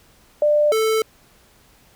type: tone pair in turn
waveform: sine / square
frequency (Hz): 595 / 440.4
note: D5 / A4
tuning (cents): +22 / +2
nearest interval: perfect fourth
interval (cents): 520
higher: first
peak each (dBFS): -13 / -17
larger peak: first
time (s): 0.42-0.72 / 0.72-1.02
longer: neither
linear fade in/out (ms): 2
effects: pink hiss -54 dBFS RMS until 1.95 s